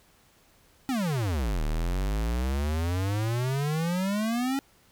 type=exponential two-way sweep; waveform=square; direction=down then up; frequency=277.8 to 36.71 to 277.8 Hz; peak=-26 dBFS; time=0.89-4.59 s; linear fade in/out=0 ms; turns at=1.63 s; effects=pink hiss -61 dBFS RMS until 4.91 s